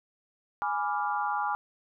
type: chord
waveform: sine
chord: G# diminished seventh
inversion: none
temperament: equal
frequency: 830.6 / 987.8 / 1174.7 / 1396.9 Hz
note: G#5 / B5 / D6 / F6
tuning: 0 / 0 / 0 / 0 cents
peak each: -30 / -34 / -33 / -35 dBFS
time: 0.62-1.55 s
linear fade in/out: 0 ms
effects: none